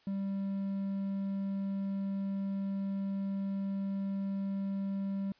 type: tone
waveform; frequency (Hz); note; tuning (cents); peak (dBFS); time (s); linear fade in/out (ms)
triangle; 196; G3; 0; -30; 0.07-5.32; 2
effects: white hiss -66 dBFS RMS until 5.39 s + resampled to 11025 Hz